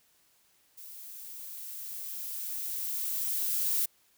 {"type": "noise with level ramp", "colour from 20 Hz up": "violet", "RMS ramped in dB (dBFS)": [-47, -28], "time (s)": [0.77, 3.86], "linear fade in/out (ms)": 10, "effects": ["white hiss -67 dBFS RMS until 4.17 s"]}